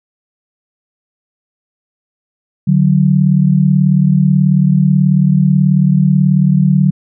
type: tone pair together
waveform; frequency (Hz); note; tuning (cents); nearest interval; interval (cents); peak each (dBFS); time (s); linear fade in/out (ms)
sine; 147.63 / 186; D3 / F#3; +9 / +9; major third; 400; -10; 2.67-6.91; 10
effects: none